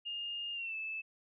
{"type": "tone with pitch glide", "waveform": "sine", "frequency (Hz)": [2828, 2623], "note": ["F7", "E7"], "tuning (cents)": [21, -9], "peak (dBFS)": -37, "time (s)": [0.05, 1.02], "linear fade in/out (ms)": 20, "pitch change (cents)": -130, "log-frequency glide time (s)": [0.53, 0.75], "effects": []}